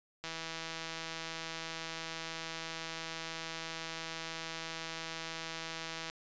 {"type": "click train", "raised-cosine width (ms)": 0.2, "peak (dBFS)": -23, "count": 956, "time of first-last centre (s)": [0.24, 6.099], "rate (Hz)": 163, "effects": ["resampled to 16000 Hz"]}